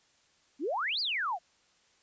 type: exponential two-way sweep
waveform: sine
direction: up then down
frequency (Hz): 248.3 to 4978 to 647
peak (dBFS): -29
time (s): 0.59-1.39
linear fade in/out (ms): 50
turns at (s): 1
effects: white hiss -67 dBFS RMS until 2.02 s + resampled to 16000 Hz